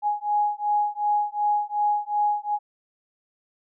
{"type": "beating tone pair", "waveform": "sine", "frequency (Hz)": [830.6, 833.3], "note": ["G#5", "G#5"], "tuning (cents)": [0, 6], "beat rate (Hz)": 2.7, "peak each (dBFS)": -24, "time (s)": [0.02, 2.59], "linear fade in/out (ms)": 50, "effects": []}